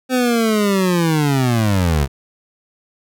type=linear sweep; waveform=25% pulse; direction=down; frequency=258.8 to 65.41 Hz; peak=-10 dBFS; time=0.09-2.08 s; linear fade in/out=50 ms; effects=none